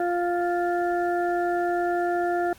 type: harmonic tone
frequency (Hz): 350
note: F4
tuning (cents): +4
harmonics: 1 / 2 / 4 / 5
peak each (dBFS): -25 / -25 / -34 / -37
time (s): 0-2.53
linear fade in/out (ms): 2
effects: pink hiss -52 dBFS RMS until 2.58 s + Opus 24 kbps